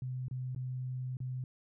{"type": "tone with dropouts", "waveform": "sine", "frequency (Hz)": 127.8, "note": "C3", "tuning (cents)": -40, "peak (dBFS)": -35, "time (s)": [0.02, 1.44], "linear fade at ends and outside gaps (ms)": 2, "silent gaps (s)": [[0.283, 0.311], [0.549, 0.561], [1.17, 1.203]], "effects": []}